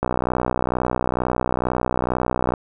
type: click train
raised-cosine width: 1 ms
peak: -6 dBFS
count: 157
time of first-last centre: 0.03-2.538 s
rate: 62.2 Hz
effects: none